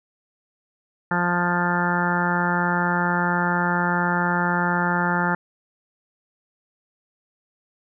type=harmonic tone; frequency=175.7 Hz; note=F3; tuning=11 cents sharp; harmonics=1 / 2 / 3 / 4 / 5 / 6 / 7 / 8 / 9 / 10; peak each=-24 / -31 / -33 / -33 / -25 / -34 / -31 / -26 / -31 / -29 dBFS; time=1.11-5.35 s; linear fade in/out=2 ms; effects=none